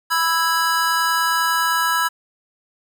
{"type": "chord", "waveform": "square", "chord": "E major", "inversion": "second", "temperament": "just", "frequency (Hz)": [988.9, 1318.5, 1648.1], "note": ["B5", "E6", "G#6"], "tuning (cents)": [2, 0, -14], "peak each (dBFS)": -22, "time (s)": [0.1, 2.09], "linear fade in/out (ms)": 20, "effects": []}